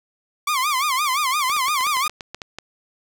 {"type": "tone with vibrato", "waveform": "sawtooth", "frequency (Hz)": 1117, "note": "C#6", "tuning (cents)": 13, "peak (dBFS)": -15, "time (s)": [0.47, 2.08], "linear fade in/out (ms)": 5, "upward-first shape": "sine", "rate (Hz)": 5.8, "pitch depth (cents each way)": 170}
{"type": "clicks", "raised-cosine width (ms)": 0.2, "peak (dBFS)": -15, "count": 12, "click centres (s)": [1.498, 1.565, 1.683, 1.809, 1.868, 1.969, 2.065, 2.096, 2.208, 2.346, 2.418, 2.586]}
{"effects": []}